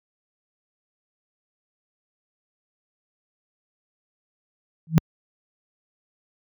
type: tone with exponential growth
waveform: sine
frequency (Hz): 160.9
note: E3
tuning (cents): -42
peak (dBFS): -7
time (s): 4.87-4.98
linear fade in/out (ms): 0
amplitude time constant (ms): 22
effects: high-pass 80 Hz 12 dB/octave